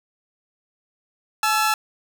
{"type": "tone pair together", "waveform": "sawtooth", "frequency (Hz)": [857, 1333.4], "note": ["A5", "E6"], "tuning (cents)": [-46, 19], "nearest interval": "minor sixth", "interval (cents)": 765, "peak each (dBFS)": -17, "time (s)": [1.43, 1.74], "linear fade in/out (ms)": 2, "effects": []}